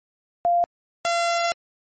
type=tone pair in turn; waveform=sine / sawtooth; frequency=695 / 684.2 Hz; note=F5 / F5; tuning=-9 / -36 cents; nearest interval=unison; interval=27 cents; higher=first; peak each=-16 dBFS; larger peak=neither; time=0.45-0.64 / 1.05-1.52 s; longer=second; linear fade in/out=0 ms; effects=MP3 32 kbps